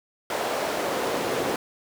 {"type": "noise with high-pass filter sweep", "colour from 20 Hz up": "brown", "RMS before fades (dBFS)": -27, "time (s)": [0.3, 1.56], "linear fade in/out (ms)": 2, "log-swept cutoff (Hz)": [610, 390], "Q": 1.3, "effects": []}